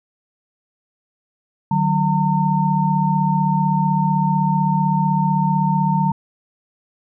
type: tone cluster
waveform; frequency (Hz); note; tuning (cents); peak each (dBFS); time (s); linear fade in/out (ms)
sine; 152.9 / 188.7 / 910; D#3 / F#3 / A#5; -30 / +34 / -42; -19; 1.71-6.12; 5
effects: none